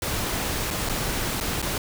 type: noise with dropouts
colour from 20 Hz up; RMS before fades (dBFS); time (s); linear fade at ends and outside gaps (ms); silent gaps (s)
pink; -27; 0.02-1.78; 2; 0.705-0.709 / 0.89-0.895 / 1.402-1.409 / 1.618-1.625
effects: none